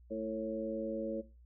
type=harmonic tone with a mistuned harmonic; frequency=110 Hz; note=A2; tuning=in tune; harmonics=2 / 3 / 4 / 5; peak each=-41 / -41 / -41 / -38 dBFS; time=0.1-1.22 s; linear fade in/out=20 ms; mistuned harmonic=4; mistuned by=+38 cents; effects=noise-tail reverb RT60 0.3 s tail -17 dB re dry + added 60 Hz sine -56 dBFS peak until 1.45 s